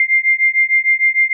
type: beating tone pair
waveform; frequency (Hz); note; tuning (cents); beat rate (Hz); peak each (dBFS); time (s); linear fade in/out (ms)
sine; 2100 / 2106.6; C7 / C7; +6 / +11; 6.6; -14; 0-1.33; 2
effects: none